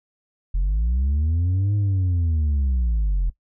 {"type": "linear two-way sweep", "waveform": "sine", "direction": "up then down", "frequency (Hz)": [41.2, 103.83, 41.2], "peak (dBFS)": -15, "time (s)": [0.54, 3.3], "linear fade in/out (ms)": 10, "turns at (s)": 1.75, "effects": ["noise-tail reverb RT60 0.1 s tail -20 dB re dry", "tanh soft clip ceiling -17 dBFS"]}